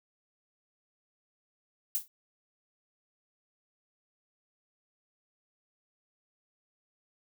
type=noise with exponential decay; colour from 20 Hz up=violet; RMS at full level=-26 dBFS; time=1.95-2.08 s; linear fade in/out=0 ms; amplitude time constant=27 ms; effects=none